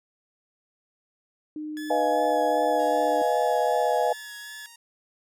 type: tone with pitch glide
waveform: sine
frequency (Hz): 305.1 to 302.3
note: D#4 to D#4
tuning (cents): -34 to -50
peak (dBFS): -31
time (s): 1.56-3.22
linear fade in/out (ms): 2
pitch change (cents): -16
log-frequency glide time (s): 2.78-2.88
type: tone with vibrato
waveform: sawtooth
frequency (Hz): 1700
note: G#6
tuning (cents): +40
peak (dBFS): -35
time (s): 1.77-4.66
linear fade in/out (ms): 0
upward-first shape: sine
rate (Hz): 2.6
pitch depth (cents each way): 25
type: chord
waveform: sine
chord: F half-diminished seventh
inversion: second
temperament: equal with one note detuned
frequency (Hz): 493.9 / 622.3 / 698.5 / 838.8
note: Cb5 / Eb5 / F5 / Ab5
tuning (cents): 0 / 0 / 0 / +17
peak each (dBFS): -26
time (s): 1.9-4.13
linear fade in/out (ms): 5
type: tone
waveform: 5% pulse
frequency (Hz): 932.3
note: A#5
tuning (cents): 0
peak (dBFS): -35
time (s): 2.79-4.76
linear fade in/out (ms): 5
effects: none